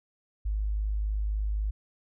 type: tone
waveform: sine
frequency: 51.9 Hz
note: G#1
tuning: in tune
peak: -26 dBFS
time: 0.45-1.71 s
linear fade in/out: 10 ms
effects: none